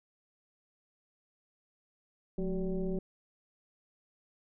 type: tone with frequency modulation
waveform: sine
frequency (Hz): 180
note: F#3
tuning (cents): -47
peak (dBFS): -30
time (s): 2.38-2.99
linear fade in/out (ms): 2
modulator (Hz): 198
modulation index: 1.3
effects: none